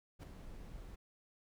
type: noise with ADSR envelope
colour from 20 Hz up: brown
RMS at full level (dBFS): -41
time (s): 0.19-0.96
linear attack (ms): 42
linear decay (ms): 3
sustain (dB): -9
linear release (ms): 13
effects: none